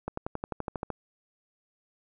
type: accelerating click train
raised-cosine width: 1 ms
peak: -18 dBFS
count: 11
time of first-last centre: 0.08-0.903 s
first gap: 94 ms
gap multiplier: 0.97
effects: none